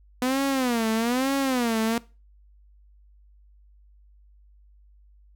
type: tone with vibrato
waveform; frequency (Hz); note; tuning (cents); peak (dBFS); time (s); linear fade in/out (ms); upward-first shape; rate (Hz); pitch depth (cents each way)
sawtooth; 246.9; B3; 0; -18; 0.22-1.98; 2; sine; 1.1; 190
effects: noise-tail reverb RT60 0.3 s tail -20 dB re dry + added 50 Hz sine -52 dBFS peak until 5.35 s